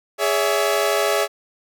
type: chord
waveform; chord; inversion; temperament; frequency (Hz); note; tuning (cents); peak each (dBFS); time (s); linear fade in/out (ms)
sawtooth; C# minor; second; equal with one note detuned; 415.3 / 567.3 / 659.3; G#4 / C#5 / E5; 0 / +40 / 0; -18; 0.18-1.28; 50
effects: none